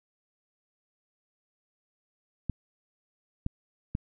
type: clicks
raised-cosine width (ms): 5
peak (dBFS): -17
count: 3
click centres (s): 2.497 / 3.464 / 3.951
effects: none